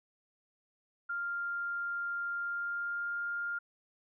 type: tone with pitch glide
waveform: sine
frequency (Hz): 1396.9 to 1405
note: F6 to F6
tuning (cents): 0 to +10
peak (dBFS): -33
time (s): 1.09-3.59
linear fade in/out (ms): 10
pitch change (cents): +10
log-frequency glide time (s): 2.33-3.19
effects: none